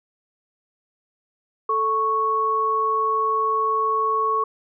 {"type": "tone pair together", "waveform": "sine", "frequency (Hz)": [440, 1107.1], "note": ["A4", "C#6"], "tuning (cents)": [0, -3], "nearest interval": "octave + major third", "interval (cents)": 1597, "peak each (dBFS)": [-26, -19], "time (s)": [1.69, 4.44], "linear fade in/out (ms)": 5, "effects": []}